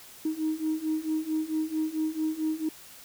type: beating tone pair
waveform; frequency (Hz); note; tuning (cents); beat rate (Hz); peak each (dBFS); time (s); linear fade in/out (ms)
sine; 311.1 / 315.6; D#4 / D#4; 0 / +25; 4.5; -30 / -28; 0.25-2.69; 5
effects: tanh soft clip ceiling -20 dBFS + white hiss -49 dBFS RMS until 3.04 s